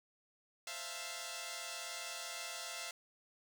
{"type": "chord", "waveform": "5% pulse", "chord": "F major seventh", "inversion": "second", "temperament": "equal", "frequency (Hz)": [523.3, 659.3, 698.5, 880], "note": ["C5", "E5", "F5", "A5"], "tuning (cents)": [0, 0, 0, 0], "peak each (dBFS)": [-40, -35, -35, -40], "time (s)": [0.67, 2.91], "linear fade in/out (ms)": 2, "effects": []}